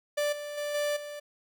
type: tone with level steps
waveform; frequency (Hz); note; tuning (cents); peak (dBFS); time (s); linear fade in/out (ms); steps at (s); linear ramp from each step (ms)
45% pulse; 587.3; D5; 0; -26 / -36 / -31 / -27 / -38; 0.17-1.2; 10; 0.32 / 0.57 / 0.74 / 0.96; 10
effects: none